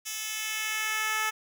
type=tone with high-pass filter sweep; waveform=10% pulse; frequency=434.4 Hz; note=A4; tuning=22 cents flat; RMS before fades=-31 dBFS; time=0.05-1.31 s; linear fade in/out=20 ms; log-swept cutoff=4400 to 1100 Hz; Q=1; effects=none